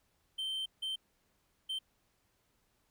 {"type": "tone bursts at uneven times", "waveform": "triangle", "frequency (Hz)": 3114, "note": "G7", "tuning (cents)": -12, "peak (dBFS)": -33, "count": 3, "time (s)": [[0.38, 0.66], [0.82, 0.96], [1.69, 1.79]], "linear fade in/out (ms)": 10, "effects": ["pink hiss -75 dBFS RMS until 2.9 s"]}